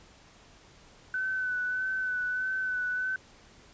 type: tone with vibrato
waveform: sine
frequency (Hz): 1507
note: F#6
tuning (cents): +31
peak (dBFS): -28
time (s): 1.14-3.16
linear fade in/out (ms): 2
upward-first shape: sine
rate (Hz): 1.6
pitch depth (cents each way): 26
effects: pink hiss -56 dBFS RMS until 3.73 s + resampled to 16000 Hz